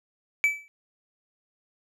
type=tone with exponential decay; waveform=triangle; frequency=2306 Hz; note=D7; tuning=32 cents flat; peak=-14 dBFS; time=0.44-0.68 s; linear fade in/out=0 ms; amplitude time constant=51 ms; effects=none